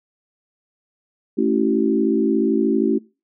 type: chord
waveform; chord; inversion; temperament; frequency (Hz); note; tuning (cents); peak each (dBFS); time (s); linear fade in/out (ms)
sine; A dominant seventh; none; equal with one note detuned; 220 / 277.2 / 329.6 / 382.6; A3 / C#4 / E4 / G4; 0 / 0 / 0 / -42; -21; 1.37-2.99; 20
effects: noise-tail reverb RT60 0.3 s tail -23 dB re dry